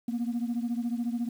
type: beating tone pair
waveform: sine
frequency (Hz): 233.1 / 247.1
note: A#3 / B3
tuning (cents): 0 / +1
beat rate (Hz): 14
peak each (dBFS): -28 / -31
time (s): 0.08-1.29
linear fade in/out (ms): 5
effects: tanh soft clip ceiling -24 dBFS + 9-bit